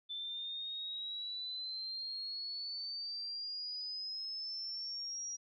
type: exponential sweep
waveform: sine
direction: up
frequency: 3520 to 5730 Hz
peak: -39 dBFS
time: 0.09-5.37 s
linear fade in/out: 20 ms
effects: none